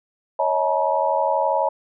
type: tone cluster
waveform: sine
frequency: 554 / 633 / 865 / 957 Hz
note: C#5 / D#5 / A5 / A#5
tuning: -1 / +30 / -30 / +45 cents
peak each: -23 dBFS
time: 0.39-1.69 s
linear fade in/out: 5 ms
effects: none